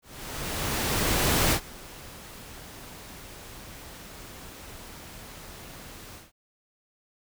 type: noise with ADSR envelope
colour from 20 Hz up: pink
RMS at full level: -22 dBFS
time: 0.02-6.32 s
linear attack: 1500 ms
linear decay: 81 ms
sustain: -22 dB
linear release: 170 ms
effects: none